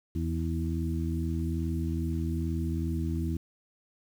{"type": "harmonic tone with a mistuned harmonic", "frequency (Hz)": 82.41, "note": "E2", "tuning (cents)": 0, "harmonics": [1, 2, 3, 4], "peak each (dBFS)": [-30, -34, -36, -36], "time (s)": [0.15, 3.37], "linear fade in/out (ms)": 5, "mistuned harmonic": 4, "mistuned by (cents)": -18, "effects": ["9-bit"]}